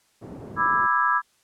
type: band-pass noise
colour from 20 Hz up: pink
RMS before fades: -39 dBFS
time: 0.21-0.87 s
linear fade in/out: 20 ms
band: 120 to 510 Hz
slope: 12 dB/octave
type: chord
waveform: sine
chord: E dominant seventh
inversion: second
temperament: just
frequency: 988.9 / 1186.7 / 1318.5 / 1648.1 Hz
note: B5 / D6 / E6 / G#6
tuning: +2 / +18 / 0 / -14 cents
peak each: -24 dBFS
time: 0.56-1.22 s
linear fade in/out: 50 ms
effects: white hiss -64 dBFS RMS until 1.43 s + low-pass 10000 Hz 12 dB/octave